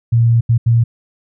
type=tone bursts at uneven times; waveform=sine; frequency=116.54 Hz; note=A#2; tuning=in tune; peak=-8 dBFS; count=3; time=0.12-0.41 / 0.49-0.58 / 0.66-0.84 s; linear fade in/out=10 ms; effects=none